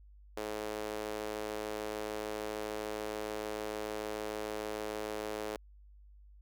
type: tone with high-pass filter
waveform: sawtooth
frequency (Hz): 106.7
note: G#2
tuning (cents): +47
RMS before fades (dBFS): -39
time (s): 0.37-5.56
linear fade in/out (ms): 0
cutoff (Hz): 440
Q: 2.2
effects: added 50 Hz sine -54 dBFS peak until 6.41 s